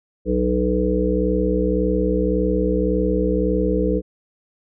harmonic tone, 61.8 Hz, B1, 2 cents sharp, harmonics 1 / 3 / 5 / 7 / 8, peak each -23 / -23 / -23 / -23 / -23 dBFS, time 0.25-4.02 s, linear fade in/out 50 ms, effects none

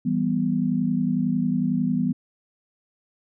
sine chord, E minor, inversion none, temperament equal, 164.81 / 196 / 246.9 Hz, E3 / G3 / B3, 0 / 0 / 0 cents, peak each -26 / -25 / -23 dBFS, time 0.05-2.13 s, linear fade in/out 10 ms, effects none

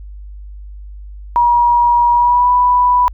sine tone with pitch glide, 957 to 986.8 Hz, A#5 to B5, +45 to -2 cents, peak -8 dBFS, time 1.36-3.08 s, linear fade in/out 0 ms, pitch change +53 cents, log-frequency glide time 2.13-2.5 s, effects added 50 Hz sine -29 dBFS peak until 3.13 s

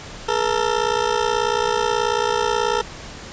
20% pulse ring-modulated tone, 450 Hz, A4, 39 cents sharp, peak -10 dBFS, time 0.28-2.82 s, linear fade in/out 10 ms, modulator 29.2 Hz, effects pink hiss -36 dBFS RMS until 3.32 s + resampled to 16000 Hz

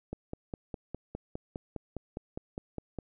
click train, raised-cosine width 2 ms, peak -23 dBFS, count 15, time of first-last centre 0.13-2.987 s, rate 4.9 Hz, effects none

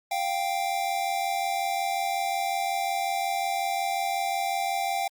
square tone pair together, 698.5 / 784 Hz, F5 / G5, 0 / 0 cents, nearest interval major second, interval 200 cents, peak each -31 / -28 dBFS, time 0.11-5.08 s, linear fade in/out 5 ms, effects Opus 48 kbps

